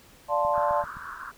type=chord; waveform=sine; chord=D minor seventh; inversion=none; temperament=equal; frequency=587.3 / 698.5 / 880 / 1046.5 Hz; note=D5 / F5 / A5 / C6; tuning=0 / 0 / 0 / 0 cents; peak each=-26 / -30 / -27 / -27 dBFS; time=0.28-0.85 s; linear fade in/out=50 ms
type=click train; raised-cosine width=5 ms; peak=-31 dBFS; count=5; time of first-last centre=0.45-0.969 s; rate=7.7 Hz
type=band-pass noise; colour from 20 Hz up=white; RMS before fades=-39 dBFS; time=0.53-1.32 s; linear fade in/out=20 ms; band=1000 to 1600 Hz; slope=96 dB/octave
effects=pink hiss -54 dBFS RMS until 1.37 s